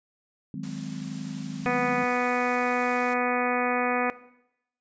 sine chord, Ab dominant seventh, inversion second, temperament just, 155.74 / 186.89 / 207.7 / 259.6 Hz, Eb3 / Gb3 / Ab3 / C4, +2 / +18 / 0 / -13 cents, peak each -37 dBFS, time 0.54-2.04 s, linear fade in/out 2 ms
white noise, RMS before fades -45 dBFS, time 0.63-3.14 s, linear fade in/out 5 ms
harmonic tone, 246.9 Hz, B3, in tune, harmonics 1 / 2 / 3 / 4 / 5 / 6 / 7 / 8 / 9 / 10, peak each -30 / -28 / -29 / -35 / -32 / -38 / -33 / -37 / -36 / -34 dBFS, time 1.66-4.1 s, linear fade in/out 0 ms
effects noise-tail reverb RT60 0.8 s tail -17 dB re dry + resampled to 16000 Hz

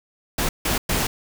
pink noise bursts at uneven times, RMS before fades -22 dBFS, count 3, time 0.38-0.49 / 0.65-0.78 / 0.89-1.07 s, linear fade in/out 5 ms, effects none

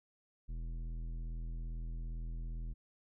triangle tone with tanh clipping, 41.2 Hz, E1, in tune, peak -40 dBFS, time 0.48-2.74 s, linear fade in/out 20 ms, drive 16 dB, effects none

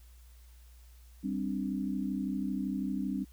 sine chord, G suspended fourth, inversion none, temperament just, 196 / 261.3 / 294 Hz, G3 / C4 / D4, 0 / -2 / +2 cents, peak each -34 / -35 / -37 dBFS, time 1.23-3.25 s, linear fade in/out 20 ms, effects added 60 Hz sine -52 dBFS peak until 3.32 s + white hiss -65 dBFS RMS until 3.32 s

